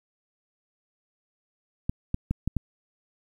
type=clicks; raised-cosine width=5 ms; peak=-13 dBFS; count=5; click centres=1.895 / 2.144 / 2.31 / 2.476 / 2.567 s; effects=9-bit